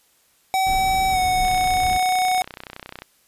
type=tone with pitch glide; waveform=square; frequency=762 to 739.5 Hz; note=G5 to F#5; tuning=-49 to -1 cents; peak=-18 dBFS; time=0.54-2.42 s; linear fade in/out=0 ms; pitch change=-52 cents; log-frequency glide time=1.11-1.18 s
type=noise; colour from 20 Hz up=brown; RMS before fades=-30 dBFS; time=0.66-1.98 s; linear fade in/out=10 ms
type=click train; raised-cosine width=0.3 ms; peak=-18 dBFS; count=50; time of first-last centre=1.45-3.021 s; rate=31.2 Hz
effects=white hiss -60 dBFS RMS until 3.27 s + resampled to 32000 Hz